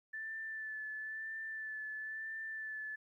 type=tone with vibrato; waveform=sine; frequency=1755 Hz; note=A6; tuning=5 cents flat; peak=-40 dBFS; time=0.13-2.96 s; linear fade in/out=10 ms; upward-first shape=sine; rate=1 Hz; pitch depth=23 cents each way; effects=13-bit